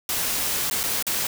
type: noise with dropouts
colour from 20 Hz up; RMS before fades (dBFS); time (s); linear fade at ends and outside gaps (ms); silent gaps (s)
white; -25; 0.09-1.27; 2; 0.699-0.71 / 0.832-0.837 / 1.026-1.067
effects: none